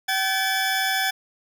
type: tone pair together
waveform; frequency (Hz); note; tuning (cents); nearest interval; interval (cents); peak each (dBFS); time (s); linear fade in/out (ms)
20% pulse; 766.9 / 1723; G5 / A6; -38 / -37; octave + major second; 1401; -19; 0.08-1.11; 10
effects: none